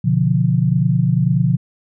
sine chord, B diminished, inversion none, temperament equal with one note detuned, 123.47 / 145.4 / 174.61 Hz, B2 / D3 / F3, 0 / -17 / 0 cents, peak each -17 dBFS, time 0.04-1.57 s, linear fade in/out 10 ms, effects none

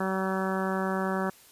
harmonic tone, 190.1 Hz, F#3, 47 cents sharp, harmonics 1 / 2 / 3 / 4 / 5 / 6 / 7 / 8 / 9, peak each -30 / -33 / -35 / -36 / -37 / -38 / -38 / -39 / -40 dBFS, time 0-1.3 s, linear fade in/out 5 ms, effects white hiss -55 dBFS RMS until 1.51 s + resampled to 32000 Hz

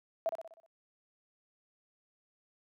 sine tone with echo, 659.3 Hz, E5, in tune, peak -27 dBFS, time 0.26-0.29 s, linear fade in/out 0 ms, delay 62 ms, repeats 6, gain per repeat -6 dB, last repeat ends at 0.662 s, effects high-pass 400 Hz 12 dB/octave

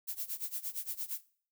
violet noise with tremolo, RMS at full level -36 dBFS, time 0.07-1.21 s, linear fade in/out 20 ms, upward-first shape sine, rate 8.7 Hz, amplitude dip 90%, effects noise-tail reverb RT60 0.5 s tail -20 dB re dry

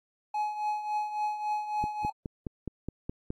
triangle tone with tremolo, 844 Hz, G#5, 28 cents sharp, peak -24 dBFS, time 0.34-2.1 s, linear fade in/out 5 ms, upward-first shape triangle, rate 3.6 Hz, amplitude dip 70%
click train, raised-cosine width 3 ms, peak -21 dBFS, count 8, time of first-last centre 1.84-3.304 s, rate 4.78 Hz
effects AAC 48 kbps

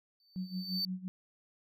triangle tone with exponential growth, 4554 Hz, C#8, 46 cents sharp, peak -28 dBFS, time 0.2-0.85 s, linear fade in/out 1 ms, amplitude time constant 140 ms
sine tone with tremolo, 185 Hz, F#3, in tune, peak -33 dBFS, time 0.36-1.08 s, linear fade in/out 0 ms, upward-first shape sine, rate 5.8 Hz, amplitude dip 85%
effects none

